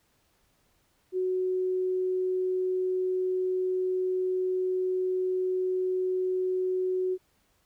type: tone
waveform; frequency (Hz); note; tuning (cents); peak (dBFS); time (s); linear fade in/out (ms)
sine; 370; F#4; 0; -25; 1.12-7.18; 50
effects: pink hiss -69 dBFS RMS until 7.65 s